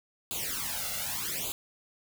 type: noise with flanger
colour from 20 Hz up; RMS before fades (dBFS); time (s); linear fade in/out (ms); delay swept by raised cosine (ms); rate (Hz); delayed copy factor
white; -34; 0.31-1.52; 0; 0.27 to 1.47; 0.84; +1
effects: none